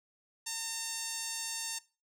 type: tone with band-pass filter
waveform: sawtooth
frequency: 908 Hz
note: A#5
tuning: 46 cents flat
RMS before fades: -38 dBFS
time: 0.46-1.79 s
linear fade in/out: 10 ms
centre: 7300 Hz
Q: 1.7
effects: noise-tail reverb RT60 0.3 s tail -19 dB re dry